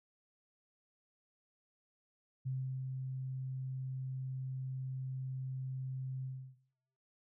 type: tone with ADSR envelope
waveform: sine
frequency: 131 Hz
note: C3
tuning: 2 cents sharp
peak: -34 dBFS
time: 2.45-6.57 s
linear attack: 18 ms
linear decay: 360 ms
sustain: -3 dB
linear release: 330 ms
effects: noise-tail reverb RT60 0.9 s tail -21 dB re dry